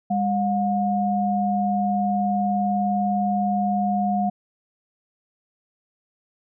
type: tone pair together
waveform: sine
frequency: 201.5 / 718.1 Hz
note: G3 / F5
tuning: +48 / +48 cents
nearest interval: octave + minor seventh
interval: 2200 cents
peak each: -22 dBFS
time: 0.1-4.3 s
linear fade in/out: 10 ms
effects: none